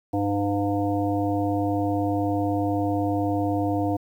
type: harmonic tone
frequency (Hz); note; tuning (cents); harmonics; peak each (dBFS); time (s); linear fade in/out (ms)
101; G#2; -48; 1 / 3 / 5 / 7 / 9; -28 / -24 / -31 / -28 / -37; 0.13-3.97; 10
effects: 9-bit